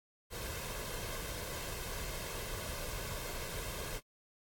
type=noise with comb filter; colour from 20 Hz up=pink; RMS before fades=-41 dBFS; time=0.3-4.01 s; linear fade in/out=50 ms; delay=1.9 ms; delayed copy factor=+0.55; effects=AAC 64 kbps